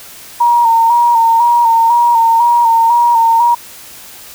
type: tone with vibrato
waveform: sine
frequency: 932.3 Hz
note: A#5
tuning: in tune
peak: -6 dBFS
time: 0.4-3.55 s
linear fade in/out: 10 ms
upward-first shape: square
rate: 2 Hz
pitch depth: 34 cents each way
effects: white hiss -34 dBFS RMS until 4.34 s